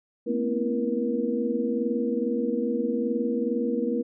sine tone cluster, 222.3 / 241.6 / 264 / 328.8 / 476.6 Hz, A3 / B3 / C4 / E4 / A#4, +18 / -38 / +16 / -4 / +38 cents, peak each -32 / -28 / -32 / -32 / -28 dBFS, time 0.26-4.03 s, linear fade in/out 20 ms, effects none

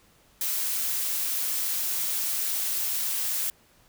blue noise, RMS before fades -28 dBFS, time 0.41-3.5 s, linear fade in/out 2 ms, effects pink hiss -60 dBFS RMS until 3.88 s

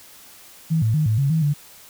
sine tone with pitch steps, 161.4 / 110.9 / 153.7 / 108.9 / 138.7 / 160.3 / 145.8 Hz, E3 / A2 / D#3 / A2 / C#3 / E3 / D3, -36 / +14 / -21 / -17 / +1 / -48 / -12 cents, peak -16 dBFS, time 0.7-1.54 s, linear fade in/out 20 ms, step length 120 ms, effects white hiss -46 dBFS RMS until 1.89 s

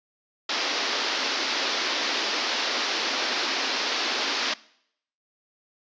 white band-pass noise, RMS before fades -27 dBFS, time 0.49-4.54 s, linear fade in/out 5 ms, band 240 to 5400 Hz, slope 48 dB/octave, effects noise-tail reverb RT60 0.7 s tail -21 dB re dry + resampled to 16000 Hz

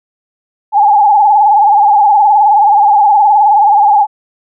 sine tone with vibrato, 830.6 Hz, G#5, in tune, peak -4 dBFS, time 0.72-4.07 s, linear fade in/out 50 ms, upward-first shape sine, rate 19 Hz, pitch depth 79 cents each way, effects none

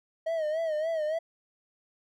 triangle tone with vibrato, 633 Hz, D#5, 30 cents sharp, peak -25 dBFS, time 0.26-1.19 s, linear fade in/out 10 ms, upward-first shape sine, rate 3.5 Hz, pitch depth 84 cents each way, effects none

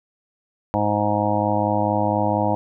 harmonic tone, 104.3 Hz, G#2, 8 cents sharp, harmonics 1 / 2 / 3 / 5 / 6 / 7 / 8 / 9, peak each -26 / -26 / -26 / -26 / -26 / -26 / -26 / -26 dBFS, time 0.74-2.55 s, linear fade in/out 0 ms, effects none

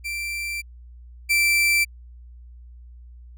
40% pulse tone pair in turn, 2350 / 2340 Hz, D7 / D7, +1 / -7 cents, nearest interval unison, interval 8 cents, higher first, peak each -26 / -16 dBFS, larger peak second, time 0.04-0.62 / 1.29-1.85 s, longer first, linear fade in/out 20 ms, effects added 60 Hz sine -41 dBFS peak until 3.37 s

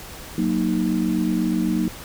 sine chord, D# minor, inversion first, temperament equal, 185 / 233.1 / 311.1 Hz, F#3 / A#3 / D#4, 0 / 0 / 0 cents, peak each -23 dBFS, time 0.38-1.88 s, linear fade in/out 2 ms, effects added 57 Hz sine -47 dBFS peak until 2.04 s + pink hiss -38 dBFS RMS until 2.04 s

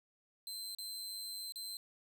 sawtooth tone with dropouts, 4099 Hz, C8, 36 cents flat, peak -39 dBFS, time 0.47-1.77 s, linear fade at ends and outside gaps 1 ms, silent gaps 0.749-0.785 / 1.522-1.558 s, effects 13-bit

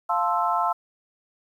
sine chord, F major seventh, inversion none, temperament equal, 698.5 / 880 / 1046.5 / 1318.5 Hz, F5 / A5 / C6 / E6, 0 / 0 / 0 / 0 cents, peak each -26 dBFS, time 0.09-0.73 s, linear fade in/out 10 ms, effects 9-bit

